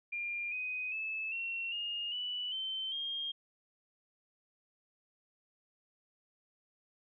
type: tone with pitch steps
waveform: sine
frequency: 2400 / 2503 / 2611 / 2724 / 2841 / 2963 / 3091 / 3224 Hz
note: D7 / D#7 / E7 / F7 / F7 / F#7 / G7 / G7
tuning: +37 / +10 / -17 / -44 / +29 / +2 / -25 / +48 cents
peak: -35 dBFS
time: 0.12-3.32 s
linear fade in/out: 10 ms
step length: 400 ms
effects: none